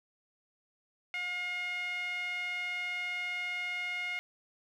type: tone with band-pass filter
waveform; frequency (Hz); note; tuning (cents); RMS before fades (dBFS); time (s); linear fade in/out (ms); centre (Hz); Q
sawtooth; 715; F5; +41; -36; 1.14-4.19; 0; 2300; 7.4
effects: none